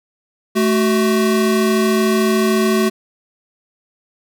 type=tone pair together; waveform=square; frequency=218.1 / 374.7 Hz; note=A3 / F#4; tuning=-15 / +22 cents; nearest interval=major sixth; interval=937 cents; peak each=-16 / -17 dBFS; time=0.55-2.9 s; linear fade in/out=20 ms; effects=none